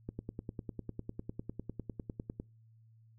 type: click train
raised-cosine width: 3 ms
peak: -26 dBFS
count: 24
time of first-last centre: 0.09-2.399 s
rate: 9.96 Hz
effects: noise-tail reverb RT60 0.3 s tail -26 dB re dry + added 112 Hz sine -59 dBFS peak until 3.18 s